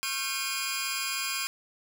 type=tone cluster; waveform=15% pulse; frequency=1090 / 1367 / 1567 / 2448 Hz; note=C#6 / F6 / G6 / D#7; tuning=-29 / -37 / -1 / -29 cents; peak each=-30 / -33 / -31 / -25 dBFS; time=0.03-1.47 s; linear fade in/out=0 ms; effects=none